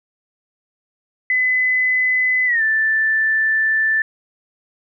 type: tone with pitch glide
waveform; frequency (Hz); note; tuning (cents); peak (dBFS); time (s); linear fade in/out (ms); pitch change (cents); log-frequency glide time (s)
sine; 2015 to 1764.3; B6 to A6; +34 to +4; -14; 1.3-4.02; 2; -230; 2.46-2.62
effects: none